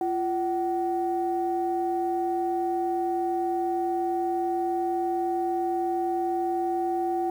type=tone pair together; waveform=sine; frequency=344.9 / 756.6 Hz; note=F4 / F#5; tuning=-22 / +38 cents; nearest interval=octave + major second; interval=1360 cents; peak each=-26 dBFS; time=0.01-7.3 s; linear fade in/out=2 ms; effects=tanh soft clip ceiling -17 dBFS + 9-bit